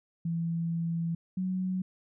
sine tone pair in turn, 167 / 185.51 Hz, E3 / F#3, +23 / +5 cents, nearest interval major second, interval 182 cents, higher second, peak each -28 dBFS, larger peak neither, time 0.25-1.15 / 1.37-1.82 s, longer first, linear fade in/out 5 ms, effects none

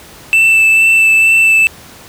triangle tone with vibrato, 2651 Hz, E7, 9 cents sharp, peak -4 dBFS, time 0.33-1.67 s, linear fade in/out 0 ms, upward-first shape sine, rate 2.2 Hz, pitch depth 11 cents each way, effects pink hiss -36 dBFS RMS until 2.08 s + high-pass 60 Hz 12 dB/octave

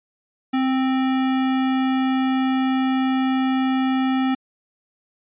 sine tone with sample-and-hold, 261.6 Hz, C4, in tune, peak -17 dBFS, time 0.53-4.35 s, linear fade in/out 10 ms, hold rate 1050 Hz, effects resampled to 8000 Hz

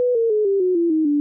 sine tone with pitch steps, 493.9 / 458.2 / 425 / 394.3 / 365.8 / 339.3 / 314.8 / 292 Hz, B4 / A#4 / G#4 / G4 / F#4 / F4 / D#4 / D4, 0 / -30 / +40 / +10 / -20 / -50 / +20 / -10 cents, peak -15 dBFS, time 0-1.2 s, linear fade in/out 0 ms, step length 150 ms, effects none

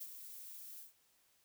violet noise with ADSR envelope, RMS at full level -44 dBFS, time 0-0.93 s, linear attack 16 ms, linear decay 47 ms, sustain -7 dB, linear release 140 ms, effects white hiss -73 dBFS RMS until 1.44 s

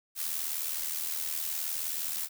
blue noise with amplitude modulation, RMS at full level -31 dBFS, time 0.15-2.29 s, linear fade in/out 50 ms, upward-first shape sine, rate 79.3 Hz, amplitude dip 60%, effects none

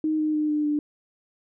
sine tone with pitch steps, 311.1 / 307.3 / 303.6 / 300 / 296.4 Hz, D#4 / D#4 / D#4 / D4 / D4, 0 / -21 / -42 / +37 / +16 cents, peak -21 dBFS, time 0.04-0.79 s, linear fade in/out 2 ms, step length 150 ms, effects none

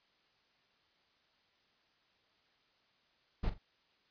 brown noise with echo, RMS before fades -32 dBFS, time 3.43-3.5 s, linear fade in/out 10 ms, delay 43 ms, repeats 2, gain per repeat -12 dB, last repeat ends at 3.586 s, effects white hiss -72 dBFS RMS until 4.1 s + resampled to 11025 Hz

